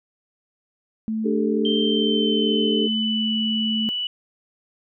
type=tone; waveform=sine; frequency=220 Hz; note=A3; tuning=in tune; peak=-22 dBFS; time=1.08-3.89 s; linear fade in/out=0 ms
type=chord; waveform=sine; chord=D suspended fourth; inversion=none; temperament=equal with one note detuned; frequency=293.7 / 397.7 / 440 Hz; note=D4 / G4 / A4; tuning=0 / +25 / 0 cents; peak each=-25 dBFS; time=1.24-2.88 s; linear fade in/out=20 ms
type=tone with pitch glide; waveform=sine; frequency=3136 to 2960 Hz; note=G7 to F#7; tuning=0 to 0 cents; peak=-23 dBFS; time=1.65-4.07 s; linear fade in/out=2 ms; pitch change=-100 cents; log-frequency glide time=1.81-3.34 s
effects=none